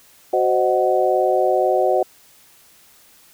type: harmonic tone with a mistuned harmonic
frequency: 123.9 Hz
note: B2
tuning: 6 cents sharp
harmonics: 3 / 4 / 5 / 6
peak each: -20 / -20 / -20 / -20 dBFS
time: 0.33-2.03 s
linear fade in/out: 5 ms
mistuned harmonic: 4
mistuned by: +89 cents
effects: white hiss -51 dBFS RMS until 3.33 s